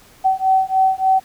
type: beating tone pair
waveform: sine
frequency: 760 / 763.4 Hz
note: F#5 / G5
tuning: +46 / -46 cents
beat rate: 3.4 Hz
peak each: -16 dBFS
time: 0.24-1.2 s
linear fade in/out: 20 ms
effects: pink hiss -48 dBFS RMS until 1.24 s